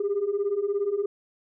sine beating tone pair, 392 / 409 Hz, G4 / G#4, 0 / -26 cents, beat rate 17 Hz, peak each -27 / -24 dBFS, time 0-1.06 s, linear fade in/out 5 ms, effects tanh soft clip ceiling -19 dBFS

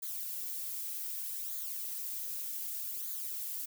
violet noise with flanger, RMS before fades -39 dBFS, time 0.02-3.66 s, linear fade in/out 10 ms, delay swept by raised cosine 0.36 to 3.46 ms, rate 0.65 Hz, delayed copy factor -0.65, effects none

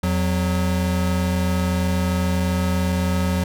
square tone pair together, 85.18 / 182.8 Hz, F2 / F#3, -43 / -21 cents, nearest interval octave + minor second, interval 1322 cents, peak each -22 dBFS, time 0.03-3.44 s, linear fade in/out 5 ms, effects none

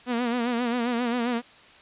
sawtooth tone with vibrato, 240 Hz, B3, 49 cents flat, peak -20 dBFS, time 0.06-1.42 s, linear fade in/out 50 ms, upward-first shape sine, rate 7.5 Hz, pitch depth 74 cents each way, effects white hiss -51 dBFS RMS until 1.81 s + resampled to 8000 Hz

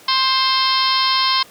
harmonic tone, 526 Hz, C5, 9 cents sharp, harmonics 2 / 3 / 4 / 5 / 6 / 7 / 8 / 9 / 10, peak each -18 / -29 / -26 / -29 / -23 / -25 / -21 / -27 / -23 dBFS, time 0.08-1.43 s, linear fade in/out 5 ms, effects pink hiss -44 dBFS RMS until 1.5 s + high-pass 200 Hz 12 dB/octave

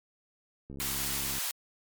click train, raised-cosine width 3 ms, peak -31 dBFS, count 48, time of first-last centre 0.7-1.382 s, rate 68.9 Hz
white high-pass noise, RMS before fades -33 dBFS, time 0.8-1.51 s, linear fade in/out 0 ms, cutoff 680 Hz, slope 24 dB/octave
effects MP3 96 kbps

